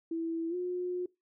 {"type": "tone with pitch glide", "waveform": "sine", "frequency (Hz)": [329.6, 359.4], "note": ["E4", "F4"], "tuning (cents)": [0, 50], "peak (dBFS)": -31, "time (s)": [0.11, 1.06], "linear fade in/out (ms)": 5, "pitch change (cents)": 150, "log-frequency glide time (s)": [0.49, 0.55], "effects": ["noise-tail reverb RT60 0.2 s tail -21 dB re dry"]}